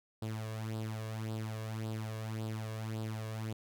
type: tone with flanger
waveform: sawtooth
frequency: 110 Hz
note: A2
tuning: in tune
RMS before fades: -39 dBFS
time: 0.22-3.53 s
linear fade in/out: 5 ms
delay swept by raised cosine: 0.23 to 1.83 ms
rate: 1.8 Hz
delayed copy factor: +0.65
effects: none